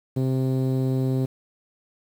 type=tone with low-pass filter; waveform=sawtooth; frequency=130.81 Hz; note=C3; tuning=in tune; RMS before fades=-23 dBFS; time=0.16-1.26 s; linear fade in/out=10 ms; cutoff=400 Hz; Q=1.2; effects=8-bit